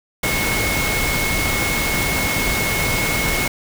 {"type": "tone in noise", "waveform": "sine", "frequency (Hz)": 2181, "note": "C#7", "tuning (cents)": -29, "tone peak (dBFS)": -22, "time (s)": [0.23, 3.48], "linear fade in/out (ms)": 5, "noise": "pink", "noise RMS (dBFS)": -21, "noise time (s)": [0.23, 3.48], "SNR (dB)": -4, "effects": []}